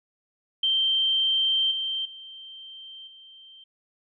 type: tone with level steps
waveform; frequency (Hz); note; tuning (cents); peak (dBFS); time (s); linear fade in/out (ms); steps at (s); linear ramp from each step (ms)
sine; 3136; G7; 0; -20 / -26 / -40 / -46; 0.63-3.64; 5; 1.71 / 2.05 / 3.07; 5
effects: none